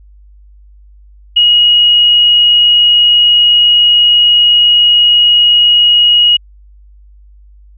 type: tone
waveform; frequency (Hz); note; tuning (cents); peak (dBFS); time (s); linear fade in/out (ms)
sine; 2893; F#7; -40; -4; 1.36-6.37; 10
effects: added 50 Hz sine -37 dBFS peak until 7.77 s